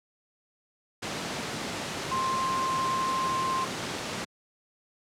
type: tone in noise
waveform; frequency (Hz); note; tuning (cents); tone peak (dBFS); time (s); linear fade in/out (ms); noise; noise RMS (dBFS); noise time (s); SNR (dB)
sine; 1052; C6; +9; -26; 2.11-3.65; 10; pink; -32; 1.02-4.25; +3
effects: high-pass 150 Hz 12 dB/octave + low-pass 7000 Hz 12 dB/octave